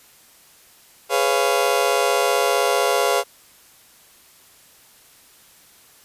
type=chord; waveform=30% pulse; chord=C# dominant seventh; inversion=second; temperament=just; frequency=415.8 / 498.9 / 554.4 / 693 Hz; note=G#4 / B4 / C#5 / E#5; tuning=+2 / +17 / 0 / -14 cents; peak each=-20 dBFS; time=1.09-3.24 s; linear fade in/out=50 ms; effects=white hiss -51 dBFS RMS until 6.04 s + resampled to 32000 Hz